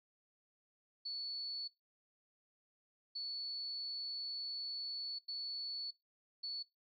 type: tone bursts at uneven times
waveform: sine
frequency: 4435 Hz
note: C#8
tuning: in tune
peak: -39 dBFS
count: 4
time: 1.05-1.68 / 3.15-5.19 / 5.28-5.91 / 6.43-6.63 s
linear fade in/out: 10 ms
effects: noise-tail reverb RT60 0.2 s tail -22 dB re dry